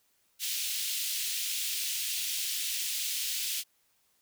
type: high-pass noise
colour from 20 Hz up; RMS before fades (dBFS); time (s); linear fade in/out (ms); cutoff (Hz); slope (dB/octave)
pink; -33; 0.39-3.64; 50; 2800; 24
effects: white hiss -71 dBFS RMS until 4.21 s